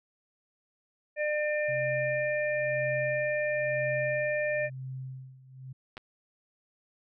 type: harmonic tone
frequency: 600 Hz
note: D5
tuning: 37 cents sharp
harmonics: 1 / 3 / 4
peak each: -28 / -33 / -36 dBFS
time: 1.16-4.7 s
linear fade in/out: 50 ms
type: tone with tremolo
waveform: sine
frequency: 130.81 Hz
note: C3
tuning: in tune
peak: -35 dBFS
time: 1.68-5.73 s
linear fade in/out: 10 ms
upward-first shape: sine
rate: 1 Hz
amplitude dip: 85%
type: clicks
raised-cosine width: 0.3 ms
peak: -26 dBFS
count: 2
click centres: 5.97 / 5.978 s
effects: none